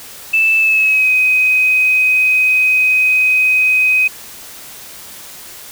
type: tone with pitch glide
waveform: sine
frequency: 2637 to 2516 Hz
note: E7 to D#7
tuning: 0 to +19 cents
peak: -9 dBFS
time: 0.33-4.08 s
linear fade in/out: 10 ms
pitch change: -81 cents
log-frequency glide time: 0.58-1.1 s
effects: white hiss -34 dBFS RMS until 5.71 s